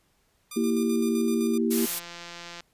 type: tone with tremolo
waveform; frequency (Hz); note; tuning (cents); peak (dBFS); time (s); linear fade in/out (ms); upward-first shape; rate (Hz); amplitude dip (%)
5% pulse; 1200; D6; +37; -25; 0.51-1.58; 5; square; 7.8; 50
type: chord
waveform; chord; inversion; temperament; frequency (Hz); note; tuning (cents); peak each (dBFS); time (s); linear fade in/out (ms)
sine; E diminished; second; equal; 233.1 / 329.6 / 392; Bb3 / E4 / G4; 0 / 0 / 0; -24 / -28 / -28; 0.56-1.86; 10
type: noise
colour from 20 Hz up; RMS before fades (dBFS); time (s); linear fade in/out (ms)
blue; -28; 1.7-2; 20
type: click train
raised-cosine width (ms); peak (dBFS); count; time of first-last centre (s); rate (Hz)
0.2; -23; 143; 1.78-2.606; 172
effects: pink hiss -68 dBFS RMS until 2.73 s + resampled to 32000 Hz